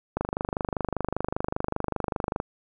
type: click train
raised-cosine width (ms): 1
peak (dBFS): -12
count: 57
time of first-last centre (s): 0.17-2.401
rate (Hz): 25.1
effects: none